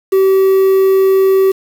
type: tone with quantisation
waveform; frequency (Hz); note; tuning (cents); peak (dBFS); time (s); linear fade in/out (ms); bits
triangle; 383.9; G4; -36; -5; 0.12-1.52; 10; 5
effects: none